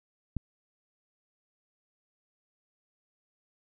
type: click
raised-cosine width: 5 ms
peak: -19 dBFS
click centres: 0.367 s
effects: none